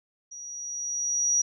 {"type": "tone with level ramp", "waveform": "sine", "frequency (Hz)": 5780, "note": "F#8", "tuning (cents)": -41, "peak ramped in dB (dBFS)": [-39, -19], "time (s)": [0.31, 1.42], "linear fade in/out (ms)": 10, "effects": []}